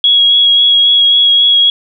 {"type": "tone with vibrato", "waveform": "sine", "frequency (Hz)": 3322, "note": "G#7", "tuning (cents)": 0, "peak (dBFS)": -5, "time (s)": [0.04, 1.7], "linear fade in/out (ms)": 2, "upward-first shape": "sine", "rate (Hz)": 3.7, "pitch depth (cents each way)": 14, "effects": []}